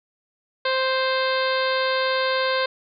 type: harmonic tone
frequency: 523.3 Hz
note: C5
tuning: in tune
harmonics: 1 / 2 / 3 / 4 / 5 / 6 / 7 / 8 / 9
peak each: -23 / -26 / -27 / -32 / -34 / -36 / -32 / -32 / -37 dBFS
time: 0.65-2.66 s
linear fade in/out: 5 ms
effects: none